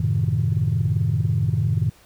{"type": "chord", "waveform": "sine", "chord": "F# diminished seventh", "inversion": "none", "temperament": "equal", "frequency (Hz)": [92.5, 110, 130.81, 155.56], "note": ["F#2", "A2", "C3", "Eb3"], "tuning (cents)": [0, 0, 0, 0], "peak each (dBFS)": [-24, -21, -24, -23], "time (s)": [0, 1.9], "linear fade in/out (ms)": 5, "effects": ["tanh soft clip ceiling -11 dBFS", "pink hiss -53 dBFS RMS until 2.05 s"]}